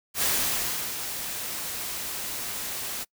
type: noise with ADSR envelope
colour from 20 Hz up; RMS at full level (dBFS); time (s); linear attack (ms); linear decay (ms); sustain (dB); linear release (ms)
white; -24; 0.14-3.05; 82; 690; -9; 24
effects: noise-tail reverb RT60 0.1 s tail -25 dB re dry